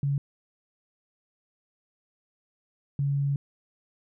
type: tone bursts at uneven times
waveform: sine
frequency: 140.6 Hz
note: C#3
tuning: 25 cents sharp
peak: -23 dBFS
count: 2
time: 0.03-0.18 / 2.99-3.36 s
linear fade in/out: 2 ms
effects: none